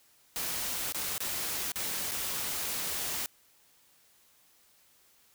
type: noise with dropouts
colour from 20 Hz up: white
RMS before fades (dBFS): -34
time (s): 0.36-3.26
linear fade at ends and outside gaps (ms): 0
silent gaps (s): 0.923-0.946 / 1.18-1.204 / 1.719-1.758 / 2.111-2.117
effects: white hiss -64 dBFS RMS until 5.34 s